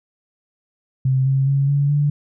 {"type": "tone with pitch steps", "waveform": "sine", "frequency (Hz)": [131.6, 134.99, 138.46, 142.03, 145.68], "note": ["C3", "C#3", "C#3", "C#3", "D3"], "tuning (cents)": [10, -46, -2, 42, -14], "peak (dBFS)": -14, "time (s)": [1.05, 2.1], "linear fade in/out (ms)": 5, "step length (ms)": 210, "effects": []}